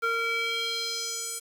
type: tone with band-pass filter sweep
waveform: square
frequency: 460 Hz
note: A#4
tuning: 23 cents flat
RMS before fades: -30 dBFS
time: 0.02-1.4 s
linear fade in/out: 20 ms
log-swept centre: 1500 to 9000 Hz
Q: 2.5
effects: 8-bit